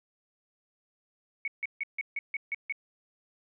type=tone bursts; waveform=sine; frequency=2222 Hz; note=C#7; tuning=4 cents sharp; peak=-29 dBFS; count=8; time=1.45-2.724 s; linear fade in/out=2 ms; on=28 ms; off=150 ms; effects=none